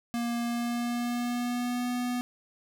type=tone with pitch glide; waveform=square; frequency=236.3 to 245.9 Hz; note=A#3 to B3; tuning=+24 to -7 cents; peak=-29 dBFS; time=0.14-2.21 s; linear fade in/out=0 ms; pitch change=+69 cents; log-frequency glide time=0.44-1.89 s; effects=none